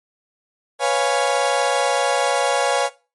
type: chord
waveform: 35% pulse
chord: C# dominant seventh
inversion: third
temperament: equal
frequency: 493.9 / 554.4 / 698.5 / 830.6 Hz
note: B4 / C#5 / E#5 / G#5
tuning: 0 / 0 / 0 / 0 cents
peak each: -22 / -19 / -22 / -20 dBFS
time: 0.79-2.9 s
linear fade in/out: 50 ms
effects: noise-tail reverb RT60 0.3 s tail -18 dB re dry + MP3 48 kbps